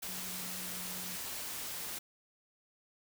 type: tone in noise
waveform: sine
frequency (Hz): 182.4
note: F#3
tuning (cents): -24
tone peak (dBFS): -49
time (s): 0.08-1.16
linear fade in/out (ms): 10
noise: white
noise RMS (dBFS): -41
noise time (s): 0.02-1.99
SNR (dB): -11
effects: none